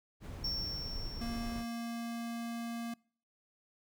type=noise; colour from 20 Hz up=brown; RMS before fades=-42 dBFS; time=0.2-1.65 s; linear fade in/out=50 ms
type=tone with exponential decay; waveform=triangle; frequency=5460 Hz; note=F8; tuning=40 cents flat; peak=-32 dBFS; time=0.44-2.7 s; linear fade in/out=5 ms; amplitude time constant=490 ms
type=tone; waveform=square; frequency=233.1 Hz; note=A#3; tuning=in tune; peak=-38 dBFS; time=1.21-2.94 s; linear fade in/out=5 ms
effects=noise-tail reverb RT60 0.5 s tail -26 dB re dry